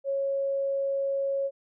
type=tone; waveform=sine; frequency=550 Hz; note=C#5; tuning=14 cents flat; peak=-25 dBFS; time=0.04-1.51 s; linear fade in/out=50 ms; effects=none